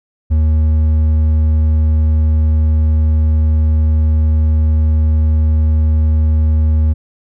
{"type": "tone with hard clipping", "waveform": "triangle", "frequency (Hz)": 77.78, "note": "D#2", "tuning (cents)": 0, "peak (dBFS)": -10, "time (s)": [0.3, 6.94], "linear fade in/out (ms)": 20, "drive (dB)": 7, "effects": []}